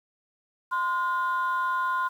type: tone pair together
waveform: sine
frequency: 1035.8 / 1433 Hz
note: C6 / F6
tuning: -18 / +44 cents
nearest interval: tritone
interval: 562 cents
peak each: -24 / -28 dBFS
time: 0.71-2.09 s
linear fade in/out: 20 ms
effects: tanh soft clip ceiling -19 dBFS + 9-bit